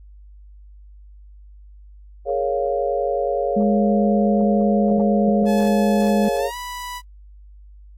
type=chord; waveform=sine; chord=Bb minor seventh; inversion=third; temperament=equal; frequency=415.3 / 466.2 / 554.4 / 698.5 Hz; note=Ab4 / Bb4 / Db5 / F5; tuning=0 / 0 / 0 / 0 cents; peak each=-25 / -26 / -22 / -25 dBFS; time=2.25-6.51 s; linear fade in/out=50 ms
type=tone; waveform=sine; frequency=207.7 Hz; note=G#3; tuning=in tune; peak=-16 dBFS; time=3.56-6.29 s; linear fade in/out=10 ms
type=tone with pitch glide; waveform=sawtooth; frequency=858 to 985.6 Hz; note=A5 to B5; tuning=-44 to -4 cents; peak=-25 dBFS; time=5.45-7.02 s; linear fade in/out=50 ms; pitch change=+240 cents; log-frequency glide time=6.38-6.56 s
effects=added 50 Hz sine -41 dBFS peak until 7.97 s + AAC 48 kbps